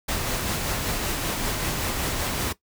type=noise with tremolo; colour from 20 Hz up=pink; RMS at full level=-26 dBFS; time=0.08-2.53 s; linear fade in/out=10 ms; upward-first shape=sine; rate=5.2 Hz; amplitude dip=25%; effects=noise-tail reverb RT60 0.1 s tail -17 dB re dry